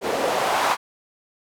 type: noise with band-pass filter sweep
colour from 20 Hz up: white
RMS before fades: -22 dBFS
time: 0.01-0.77 s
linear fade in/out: 50 ms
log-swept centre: 420 to 1000 Hz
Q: 1.9
effects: none